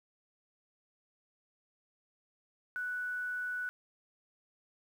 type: tone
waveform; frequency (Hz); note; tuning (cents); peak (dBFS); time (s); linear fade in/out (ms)
sine; 1482; F#6; +2; -34; 2.76-3.69; 0
effects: 10-bit